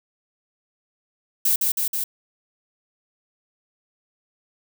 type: noise with echo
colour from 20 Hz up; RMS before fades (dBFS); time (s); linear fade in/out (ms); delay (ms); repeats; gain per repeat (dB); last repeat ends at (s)
violet; -19; 1.45-1.56; 5; 160; 3; -2; 2.04
effects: none